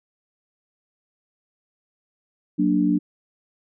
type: chord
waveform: sine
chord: Gb augmented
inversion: none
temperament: equal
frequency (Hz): 185 / 233.1 / 293.7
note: Gb3 / Bb3 / D4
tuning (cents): 0 / 0 / 0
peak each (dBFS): -22 / -24 / -19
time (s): 2.58-2.99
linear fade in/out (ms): 20
effects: none